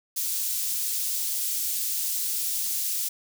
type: high-pass noise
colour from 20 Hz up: white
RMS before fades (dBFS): -28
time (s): 0.16-3.09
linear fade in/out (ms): 10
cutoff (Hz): 5000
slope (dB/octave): 12
effects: none